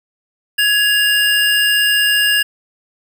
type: tone pair together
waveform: square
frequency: 1671 / 2810 Hz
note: G#6 / F7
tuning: +10 / +10 cents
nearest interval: major sixth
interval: 900 cents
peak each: -15 dBFS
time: 0.58-2.43 s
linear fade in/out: 10 ms
effects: none